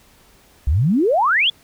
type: exponential sweep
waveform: sine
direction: up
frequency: 61.2 to 3546 Hz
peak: -13 dBFS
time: 0.67-1.5 s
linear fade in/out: 5 ms
effects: pink hiss -52 dBFS RMS until 1.63 s